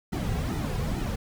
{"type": "noise with flanger", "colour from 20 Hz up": "brown", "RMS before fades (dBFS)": -29, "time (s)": [0.12, 1.16], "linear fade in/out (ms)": 10, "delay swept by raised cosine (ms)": [1.8, 3.4], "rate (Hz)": 2.3, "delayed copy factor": -0.8, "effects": []}